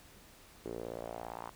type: tone with band-pass filter sweep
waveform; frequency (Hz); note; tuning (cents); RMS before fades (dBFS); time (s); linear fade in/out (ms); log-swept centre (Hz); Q
sawtooth; 57.6; A#1; -20; -43; 0.65-1.5; 10; 390 to 1000; 3.3
effects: pink hiss -58 dBFS RMS until 1.55 s